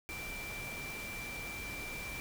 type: tone in noise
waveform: sine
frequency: 2349 Hz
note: D7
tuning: in tune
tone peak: -42 dBFS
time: 0.09-2.2 s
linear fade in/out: 0 ms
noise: pink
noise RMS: -45 dBFS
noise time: 0.09-2.2 s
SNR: 0 dB
effects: none